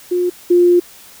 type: tone pair in turn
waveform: sine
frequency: 356.8 / 352.1 Hz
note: F4 / F4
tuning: +37 / +14 cents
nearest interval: unison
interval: 23 cents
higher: first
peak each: -13 / -7 dBFS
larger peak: second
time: 0.11-0.3 / 0.5-0.8 s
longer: second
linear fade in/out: 10 ms
effects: white hiss -41 dBFS RMS until 1.2 s